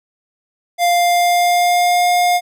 square tone with pitch glide, 698.5 to 710.7 Hz, F5 to F5, 0 to +30 cents, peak -12 dBFS, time 0.78-2.41 s, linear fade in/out 50 ms, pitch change +30 cents, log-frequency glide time 0.89-2.08 s, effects none

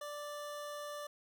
25% pulse tone, 587.3 Hz, D5, in tune, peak -38 dBFS, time 0.01-1.07 s, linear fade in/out 5 ms, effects none

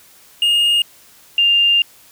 triangle / sine tone pair in turn, 2842 / 2800 Hz, F7 / F7, +30 / +4 cents, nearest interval unison, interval 26 cents, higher first, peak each -10 dBFS, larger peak neither, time 0.42-0.82 / 1.38-1.82 s, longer second, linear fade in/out 2 ms, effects white hiss -47 dBFS RMS until 2.11 s

